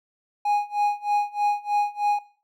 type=tone with tremolo; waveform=triangle; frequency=826 Hz; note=G#5; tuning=10 cents flat; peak=-16 dBFS; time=0.45-2.19 s; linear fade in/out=5 ms; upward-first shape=sine; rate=3.2 Hz; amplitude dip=95%; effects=noise-tail reverb RT60 0.4 s tail -17 dB re dry